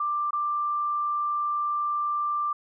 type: tone with dropouts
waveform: sine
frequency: 1182 Hz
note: D6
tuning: 11 cents sharp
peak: -24 dBFS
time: 0-2.53 s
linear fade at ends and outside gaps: 5 ms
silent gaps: 0.308-0.33 s
effects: none